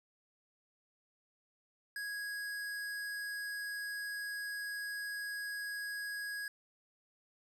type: tone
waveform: square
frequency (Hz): 1657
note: G#6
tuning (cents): -4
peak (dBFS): -39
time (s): 1.96-6.48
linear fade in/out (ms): 2
effects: resampled to 32000 Hz + 13-bit